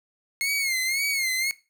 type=tone with vibrato; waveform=sawtooth; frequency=2153 Hz; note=C7; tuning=49 cents sharp; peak=-20 dBFS; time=0.41-1.51 s; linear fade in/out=0 ms; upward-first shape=sine; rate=1.9 Hz; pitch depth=93 cents each way; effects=noise-tail reverb RT60 0.3 s tail -19 dB re dry